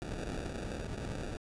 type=noise with sample-and-hold; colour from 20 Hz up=pink; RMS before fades=-39 dBFS; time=0.02-1.37 s; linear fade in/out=0 ms; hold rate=1050 Hz; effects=resampled to 22050 Hz